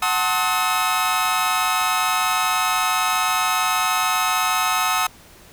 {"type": "chord", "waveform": "sawtooth", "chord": "F# diminished seventh", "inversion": "none", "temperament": "just", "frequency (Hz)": [740, 888, 1065.6, 1278.7], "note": ["F#5", "A5", "C6", "Eb6"], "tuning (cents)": [0, 16, 31, 47], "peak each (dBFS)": [-21, -22, -23, -17], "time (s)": [0.02, 5.07], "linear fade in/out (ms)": 5, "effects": ["pink hiss -47 dBFS RMS until 5.52 s"]}